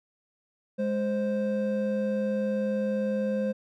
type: tone pair together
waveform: triangle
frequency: 207.7 / 523.3 Hz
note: G#3 / C5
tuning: 0 / 0 cents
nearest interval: octave + major third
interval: 1600 cents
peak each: -26 / -26 dBFS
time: 0.78-3.53 s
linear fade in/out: 20 ms
effects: none